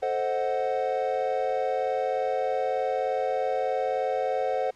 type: chord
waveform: triangle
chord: A diminished seventh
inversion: none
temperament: equal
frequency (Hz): 440 / 523.3 / 622.3 / 740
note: A4 / C5 / Eb5 / Gb5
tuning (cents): 0 / 0 / 0 / 0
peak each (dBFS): -30 / -26 / -32 / -27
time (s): 0.02-4.71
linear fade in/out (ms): 10
effects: pink hiss -59 dBFS RMS until 4.75 s + low-pass 7000 Hz 12 dB/octave